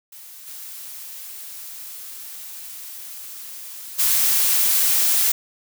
blue noise with level steps, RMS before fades -41 / -36 / -18 dBFS, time 0.12-5.32 s, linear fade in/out 5 ms, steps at 0.46 / 3.98 s, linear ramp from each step 20 ms, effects none

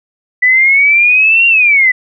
sine exponential two-way sweep, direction up then down, 1975.5 to 2778 to 1975.5 Hz, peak -5 dBFS, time 0.42-1.92 s, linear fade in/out 10 ms, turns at 1.47 s, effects none

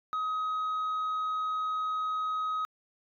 sine tone, 1264 Hz, D#6, 27 cents sharp, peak -26 dBFS, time 0.13-2.65 s, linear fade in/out 0 ms, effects tanh soft clip ceiling -28 dBFS

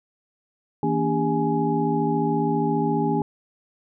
sine tone cluster, 161.2 / 234.5 / 289.2 / 401.9 / 837 Hz, E3 / A#3 / D4 / G4 / G#5, -38 / +11 / -27 / +43 / +13 cents, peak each -26 dBFS, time 0.83-3.22 s, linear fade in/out 2 ms, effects none

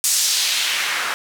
white noise with band-pass filter sweep, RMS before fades -20 dBFS, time 0.04-1.14 s, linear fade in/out 0 ms, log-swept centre 7600 to 1300 Hz, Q 1.3, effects none

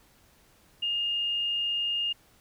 sine tone, 2831 Hz, F7, 23 cents sharp, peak -26 dBFS, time 0.82-2.13 s, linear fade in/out 10 ms, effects pink hiss -61 dBFS RMS until 2.4 s

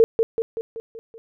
sine tone with echo, 452.7 Hz, A4, 49 cents sharp, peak -9 dBFS, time 0-0.04 s, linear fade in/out 0 ms, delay 190 ms, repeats 6, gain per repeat -5 dB, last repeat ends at 1.18 s, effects none

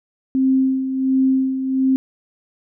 sine tone with tremolo, 263.8 Hz, C4, 14 cents sharp, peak -12 dBFS, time 0.35-1.96 s, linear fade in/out 0 ms, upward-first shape sine, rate 1.4 Hz, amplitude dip 60%, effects none

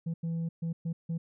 sine tone bursts at uneven times, 165.7 Hz, E3, 9 cents sharp, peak -27 dBFS, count 5, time 0.06-0.14 / 0.23-0.49 / 0.62-0.73 / 0.85-0.93 / 1.09-1.18 s, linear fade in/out 10 ms, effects tanh soft clip ceiling -29 dBFS

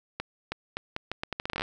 accelerating click train, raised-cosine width 0.3 ms, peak -15 dBFS, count 16, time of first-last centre 0.2-1.62 s, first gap 320 ms, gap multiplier 0.78, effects none

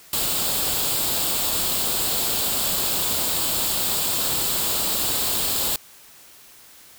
white noise with comb filter, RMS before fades -23 dBFS, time 0.13-5.76 s, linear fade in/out 2 ms, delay 0.25 ms, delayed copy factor +0.55, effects white hiss -48 dBFS RMS until 6.98 s

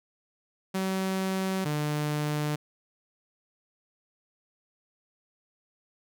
sawtooth tone pair in turn, 190 / 149.47 Hz, F#3 / D3, +46 / +31 cents, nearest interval major third, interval 415 cents, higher first, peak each -23 dBFS, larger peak neither, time 0.74-1.65 / 1.65-2.56 s, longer neither, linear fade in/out 10 ms, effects none

